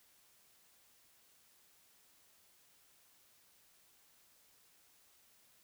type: silence
effects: white hiss -68 dBFS RMS until 5.63 s